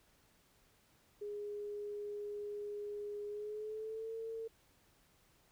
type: tone with pitch glide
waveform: sine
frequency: 413.2 to 450.6 Hz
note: G#4 to A4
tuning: -9 to +41 cents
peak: -40 dBFS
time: 1.21-4.48 s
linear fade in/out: 10 ms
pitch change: +150 cents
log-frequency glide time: 3.28-4.14 s
effects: pink hiss -70 dBFS RMS until 5.51 s